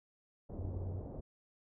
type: low-pass noise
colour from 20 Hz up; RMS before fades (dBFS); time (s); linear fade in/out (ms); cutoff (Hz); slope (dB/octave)
pink; -45; 0.49-1.21; 10; 640; 24
type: tone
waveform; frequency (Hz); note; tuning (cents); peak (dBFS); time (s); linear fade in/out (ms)
sine; 92.5; F#2; 0; -38; 0.58-1; 5
effects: none